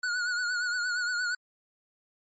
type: tone with vibrato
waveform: square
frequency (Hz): 1456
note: F#6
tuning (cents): -28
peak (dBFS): -28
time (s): 0.03-1.35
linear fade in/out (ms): 5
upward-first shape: triangle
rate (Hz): 8.6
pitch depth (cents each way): 64
effects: low-pass 10000 Hz 12 dB/octave + MP3 32 kbps